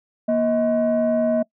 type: tone pair together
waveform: sine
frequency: 237 / 632.7 Hz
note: A#3 / D#5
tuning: +29 / +29 cents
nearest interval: octave + perfect fourth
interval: 1700 cents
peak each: -19 / -17 dBFS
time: 0.28-1.43 s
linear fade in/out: 10 ms
effects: noise-tail reverb RT60 0.1 s tail -23 dB re dry + tanh soft clip ceiling -13 dBFS